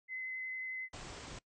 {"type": "tone with vibrato", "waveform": "sine", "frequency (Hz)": 2042, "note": "C7", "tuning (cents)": -43, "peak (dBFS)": -38, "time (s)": [0.08, 0.89], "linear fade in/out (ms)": 50, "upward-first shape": "triangle", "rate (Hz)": 11, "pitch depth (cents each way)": 11}
{"type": "low-pass noise", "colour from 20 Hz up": "pink", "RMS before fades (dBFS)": -48, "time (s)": [0.93, 1.39], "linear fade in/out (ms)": 5, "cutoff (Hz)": 8300, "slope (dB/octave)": 96}
{"effects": ["noise-tail reverb RT60 0.1 s tail -21 dB re dry"]}